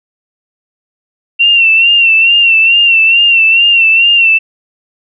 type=tone with vibrato; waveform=sine; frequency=2727 Hz; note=F7; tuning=42 cents flat; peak=-4 dBFS; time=1.39-4.39 s; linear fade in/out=20 ms; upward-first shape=sine; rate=2.3 Hz; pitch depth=58 cents each way; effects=none